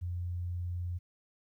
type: tone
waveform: sine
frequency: 88.1 Hz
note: F2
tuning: 16 cents sharp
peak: -33 dBFS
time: 0.01-0.99 s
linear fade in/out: 20 ms
effects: 12-bit